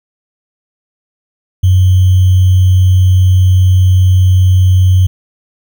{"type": "tone with sample-and-hold", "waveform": "sine", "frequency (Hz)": 92.5, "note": "F#2", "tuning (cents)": 0, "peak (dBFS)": -4, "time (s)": [1.63, 5.07], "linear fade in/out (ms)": 10, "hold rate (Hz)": 3150, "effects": []}